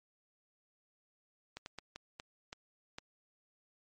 slowing click train, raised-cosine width 0.2 ms, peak -26 dBFS, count 7, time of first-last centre 1.57-2.985 s, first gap 91 ms, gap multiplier 1.38, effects MP3 48 kbps

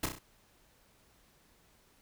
pink noise with echo, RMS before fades -31 dBFS, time 0.03-0.06 s, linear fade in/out 5 ms, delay 32 ms, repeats 4, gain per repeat -5 dB, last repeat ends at 0.188 s, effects pink hiss -66 dBFS RMS until 2.01 s

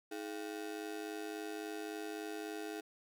35% pulse ring-modulated tone, 370 Hz, F#4, in tune, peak -36 dBFS, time 0.11-2.81 s, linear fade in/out 10 ms, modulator 51.8 Hz, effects none

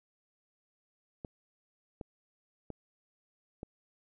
clicks, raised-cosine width 2 ms, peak -27 dBFS, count 4, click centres 1.248 / 2.012 / 2.703 / 3.631 s, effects none

